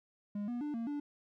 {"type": "tone with pitch steps", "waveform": "triangle", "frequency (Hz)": [205.1, 241.4, 295.9, 230.5, 290.9], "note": ["G#3", "B3", "D4", "A#3", "D4"], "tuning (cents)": [-21, -39, 13, -19, -16], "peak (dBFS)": -33, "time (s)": [0.35, 1], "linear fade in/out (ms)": 5, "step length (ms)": 130, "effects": []}